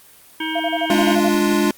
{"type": "harmonic tone", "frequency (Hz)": 317.5, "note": "D#4", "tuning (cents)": 35, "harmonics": [1, 3, 5, 7, 9, 10], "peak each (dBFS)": [-25, -29, -29, -29, -32, -29], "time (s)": [0.4, 1.15], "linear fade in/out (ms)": 5}
{"type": "tone bursts", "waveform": "sine", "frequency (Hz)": 684, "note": "F5", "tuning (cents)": -36, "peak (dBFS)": -18, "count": 9, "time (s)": [0.55, 1.29], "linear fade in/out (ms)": 10, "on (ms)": 52, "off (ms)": 34}
{"type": "chord", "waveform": "square", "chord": "D diminished", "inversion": "second", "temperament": "equal", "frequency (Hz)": [207.7, 293.7, 349.2], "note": ["Ab3", "D4", "F4"], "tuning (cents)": [0, 0, 0], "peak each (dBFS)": -20, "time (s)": [0.9, 1.71], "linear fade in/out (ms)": 2}
{"effects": ["white hiss -47 dBFS RMS until 1.77 s", "Opus 32 kbps"]}